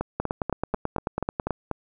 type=two click trains; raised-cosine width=1 ms; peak=-11 / -12 dBFS; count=13 / 8; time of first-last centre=0.2-1.507 / 0.01-1.713 s; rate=9.18 / 4.11 Hz; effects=none